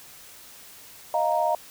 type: chord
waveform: sine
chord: Eb suspended second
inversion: none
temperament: equal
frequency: 622.3 / 698.5 / 932.3 Hz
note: Eb5 / F5 / Bb5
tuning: 0 / 0 / 0 cents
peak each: -25 dBFS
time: 1.14-1.55 s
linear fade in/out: 2 ms
effects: white hiss -47 dBFS RMS until 1.7 s